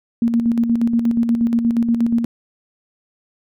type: tone with tremolo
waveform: sine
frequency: 233.1 Hz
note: A#3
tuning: in tune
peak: -12 dBFS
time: 0.22-2.25 s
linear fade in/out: 2 ms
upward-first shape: square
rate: 8.4 Hz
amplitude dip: 50%
effects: none